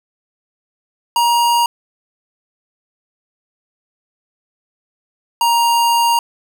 square tone pair in turn, 945 / 937.4 Hz, A#5 / A#5, +23 / +9 cents, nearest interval unison, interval 14 cents, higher first, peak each -12 dBFS, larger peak neither, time 1.16-1.66 / 5.41-6.19 s, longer second, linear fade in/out 2 ms, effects none

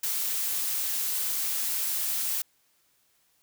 blue noise, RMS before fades -29 dBFS, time 0.03-2.42 s, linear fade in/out 5 ms, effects white hiss -68 dBFS RMS until 3.42 s

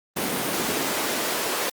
pink noise with high-pass filter sweep, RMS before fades -26 dBFS, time 0.16-1.7 s, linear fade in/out 10 ms, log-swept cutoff 210 to 440 Hz, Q 1.2, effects Opus 32 kbps

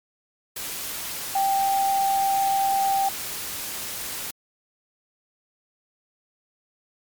sine tone in noise, 784 Hz, G5, in tune, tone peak -19 dBFS, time 1.35-3.09 s, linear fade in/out 5 ms, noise white, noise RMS -32 dBFS, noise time 0.56-4.31 s, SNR +10 dB, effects MP3 96 kbps

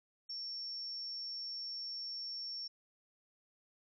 sine tone, 5460 Hz, F8, 40 cents flat, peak -40 dBFS, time 0.29-2.68 s, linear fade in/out 10 ms, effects none

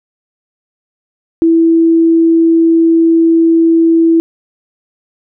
sine tone, 329.6 Hz, E4, in tune, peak -5 dBFS, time 1.42-4.2 s, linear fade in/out 0 ms, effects none

